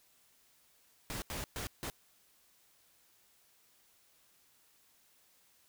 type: noise bursts at uneven times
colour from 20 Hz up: pink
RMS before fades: -40 dBFS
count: 4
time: 1.1-1.22 / 1.3-1.44 / 1.56-1.67 / 1.83-1.9 s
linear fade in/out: 0 ms
effects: white hiss -68 dBFS RMS until 5.68 s